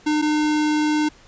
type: tone pair in turn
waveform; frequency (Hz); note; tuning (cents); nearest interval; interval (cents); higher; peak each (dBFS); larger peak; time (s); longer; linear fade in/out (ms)
square; 303 / 303; D#4 / D#4; -46 / -46; unison; 0; neither; -18; neither; 0.06-0.22 / 0.22-1.09; second; 10
effects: pink hiss -50 dBFS RMS until 1.27 s + resampled to 16000 Hz